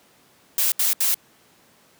blue noise bursts, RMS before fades -20 dBFS, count 3, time 0.58-1.144 s, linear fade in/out 2 ms, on 140 ms, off 72 ms, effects pink hiss -56 dBFS RMS until 1.99 s + high-pass 150 Hz 12 dB/octave

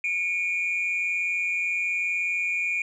sine tone pair together, 2239 / 2418 Hz, C#7 / D7, +17 / +50 cents, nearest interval minor second, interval 133 cents, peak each -29 / -23 dBFS, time 0.04-2.82 s, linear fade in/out 2 ms, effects tanh soft clip ceiling -20 dBFS

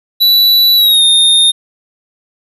square tone with pitch glide, 3951 to 3665 Hz, B7 to A#7, 0 to -30 cents, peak -6 dBFS, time 0.2-1.52 s, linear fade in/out 20 ms, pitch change -130 cents, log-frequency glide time 0.76-1.03 s, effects none

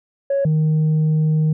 sine tone pair in turn, 554.4 / 155.57 Hz, C#5 / D#3, 0 / 0 cents, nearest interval octave + minor seventh, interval 2200 cents, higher first, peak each -14 / -11 dBFS, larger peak second, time 0.3-0.45 / 0.45-1.53 s, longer second, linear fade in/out 5 ms, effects tanh soft clip ceiling -13 dBFS

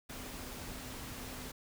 sine tone in noise, 253.8 Hz, B3, 47 cents sharp, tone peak -52 dBFS, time 0.09-1.52 s, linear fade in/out 10 ms, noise pink, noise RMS -45 dBFS, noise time 0.09-1.52 s, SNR -10 dB, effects none

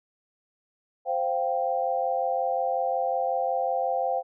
sine chord, C suspended fourth, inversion none, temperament equal, 523.3 / 698.5 / 784 Hz, C5 / F5 / G5, 0 / 0 / 0 cents, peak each -28 dBFS, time 1.05-4.23 s, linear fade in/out 50 ms, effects none

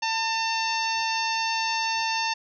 harmonic tone, 899 Hz, A5, 37 cents sharp, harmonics 1 / 2 / 3 / 4 / 5 / 6 / 7, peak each -27 / -33 / -30 / -37 / -33 / -34 / -39 dBFS, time 0.02-2.34 s, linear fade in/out 10 ms, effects none

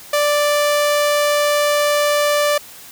sawtooth tone, 587.3 Hz, D5, in tune, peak -10 dBFS, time 0.13-2.58 s, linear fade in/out 5 ms, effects white hiss -39 dBFS RMS until 2.91 s

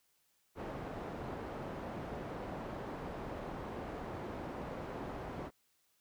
white low-pass noise, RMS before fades -43 dBFS, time 0.55-5.51 s, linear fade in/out 50 ms, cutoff 700 Hz, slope 12 dB/octave, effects white hiss -75 dBFS RMS until 6 s

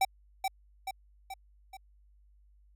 square tone with echo, 770 Hz, G5, 31 cents flat, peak -24 dBFS, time 0.01-0.05 s, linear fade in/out 5 ms, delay 430 ms, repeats 4, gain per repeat -5 dB, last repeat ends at 1.77 s, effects added 50 Hz sine -59 dBFS peak until 2.75 s

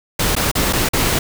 pink noise with dropouts, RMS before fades -17 dBFS, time 0.19-1.19 s, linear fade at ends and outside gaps 5 ms, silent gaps 0.353-0.364 / 0.515-0.552 / 0.728-0.732 / 0.889-0.933 s, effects none

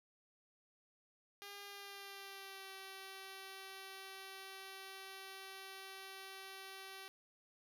5% pulse tone with pitch glide, 402.9 to 385.4 Hz, G4 to G4, +48 to -29 cents, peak -38 dBFS, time 1.42-7.08 s, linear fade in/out 0 ms, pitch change -77 cents, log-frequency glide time 1.66-2.69 s, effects none

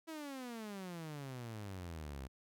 sawtooth exponential sweep, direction down, 329.6 to 63.6 Hz, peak -40 dBFS, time 0.07-2.28 s, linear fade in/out 20 ms, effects none

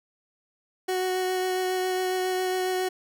30% pulse tone with vibrato, 370 Hz, F#4, in tune, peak -22 dBFS, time 0.88-2.89 s, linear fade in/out 10 ms, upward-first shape sine, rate 7.3 Hz, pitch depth 10 cents each way, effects none

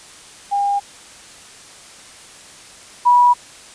sine tone pair in turn, 806 / 974.7 Hz, G5 / B5, +48 / -23 cents, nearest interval minor third, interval 329 cents, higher second, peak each -15 / -8 dBFS, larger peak second, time 0.51-0.8 / 3.05-3.34 s, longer neither, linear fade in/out 20 ms, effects white hiss -41 dBFS RMS until 3.74 s + resampled to 22050 Hz

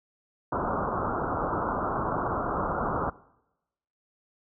white low-pass noise, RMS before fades -29 dBFS, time 0.52-3.1 s, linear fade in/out 5 ms, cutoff 1400 Hz, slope 96 dB/octave, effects noise-tail reverb RT60 0.9 s tail -21 dB re dry

